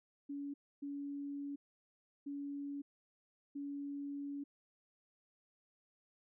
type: tone bursts at uneven times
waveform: sine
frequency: 283.4 Hz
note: C#4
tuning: 38 cents sharp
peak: -40 dBFS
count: 4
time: 0.29-0.54 / 0.82-1.56 / 2.26-2.82 / 3.55-4.44 s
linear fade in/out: 10 ms
effects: none